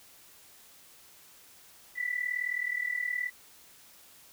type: tone with amplitude modulation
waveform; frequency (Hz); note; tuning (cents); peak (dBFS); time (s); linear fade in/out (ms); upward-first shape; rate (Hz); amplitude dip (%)
sine; 1975.5; B6; 0; -26; 1.95-3.31; 50; sine; 39; 80
effects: white hiss -56 dBFS RMS until 4.32 s